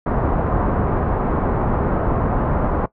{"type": "low-pass noise", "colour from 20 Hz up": "pink", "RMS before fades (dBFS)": -19, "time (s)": [0.06, 2.86], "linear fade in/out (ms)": 5, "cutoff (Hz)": 1200, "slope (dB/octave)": 24, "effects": ["noise-tail reverb RT60 0.1 s tail -18 dB re dry"]}